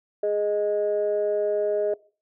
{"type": "tone pair together", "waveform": "sine", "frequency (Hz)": [415.3, 621.8], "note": ["G#4", "D#5"], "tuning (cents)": [0, -1], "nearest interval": "perfect fifth", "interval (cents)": 699, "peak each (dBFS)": -23, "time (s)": [0.23, 1.94], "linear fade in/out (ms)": 5, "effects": ["noise-tail reverb RT60 0.4 s tail -22 dB re dry", "tanh soft clip ceiling -15 dBFS"]}